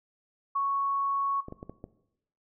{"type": "tone", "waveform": "sine", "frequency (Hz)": 1108.7, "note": "C#6", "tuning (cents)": 0, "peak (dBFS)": -25, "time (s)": [0.55, 1.41], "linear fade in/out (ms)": 10}
{"type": "clicks", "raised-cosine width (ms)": 2, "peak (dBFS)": -26, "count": 5, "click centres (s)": [1.484, 1.524, 1.629, 1.696, 1.841]}
{"effects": ["noise-tail reverb RT60 0.8 s tail -17 dB re dry"]}